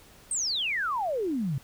sine exponential sweep, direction down, 8760 to 126.3 Hz, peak -26 dBFS, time 0.31-1.58 s, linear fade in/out 2 ms, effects pink hiss -54 dBFS RMS until 1.63 s

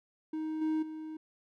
triangle tone with level steps, 313.4 Hz, D#4, 13 cents sharp, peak -31 / -26 / -37 dBFS, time 0.33-1.17 s, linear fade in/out 5 ms, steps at 0.61 / 0.82 s, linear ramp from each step 10 ms, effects none

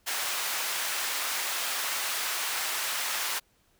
pink high-pass noise, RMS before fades -31 dBFS, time 0.06-3.4 s, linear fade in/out 20 ms, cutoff 1100 Hz, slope 12 dB/octave, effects pink hiss -67 dBFS RMS until 3.79 s

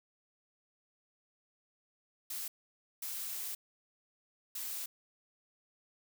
blue noise bursts at uneven times, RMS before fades -40 dBFS, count 3, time 2.3-2.48 / 3.02-3.55 / 4.55-4.86 s, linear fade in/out 5 ms, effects none

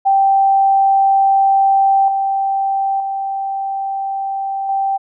sine tone with level steps, 782 Hz, G5, 4 cents flat, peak -9 / -14 / -18 / -14 dBFS, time 0.05-4.98 s, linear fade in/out 20 ms, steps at 2.08 / 3 / 4.69 s, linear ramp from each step 2 ms, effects none

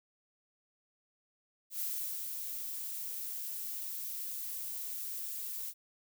violet noise with ADSR envelope, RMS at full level -36 dBFS, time 1.7-5.74 s, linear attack 99 ms, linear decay 440 ms, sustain -4 dB, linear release 56 ms, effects none

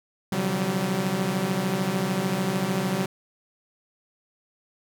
sawtooth tone cluster, 129.5 / 145.5 / 178.9 / 192.3 Hz, C3 / D3 / F3 / G3, -17 / -16 / +42 / -33 cents, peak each -30 / -30 / -25 / -22 dBFS, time 0.32-3.06 s, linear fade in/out 5 ms, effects none

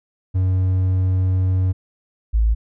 triangle / sine tone pair in turn, 93.1 / 54.9 Hz, F#2 / A1, +11 / -3 cents, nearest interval major sixth, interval 914 cents, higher first, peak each -13 dBFS, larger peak neither, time 0.34-1.73 / 2.33-2.55 s, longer first, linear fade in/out 20 ms, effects none

